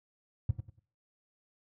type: tone with echo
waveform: triangle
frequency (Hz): 104.9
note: G#2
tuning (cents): +18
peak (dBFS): -18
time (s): 0.49-0.51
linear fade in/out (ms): 5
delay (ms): 95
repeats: 3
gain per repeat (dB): -12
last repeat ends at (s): 0.795
effects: noise-tail reverb RT60 0.4 s tail -19 dB re dry + tanh soft clip ceiling -20 dBFS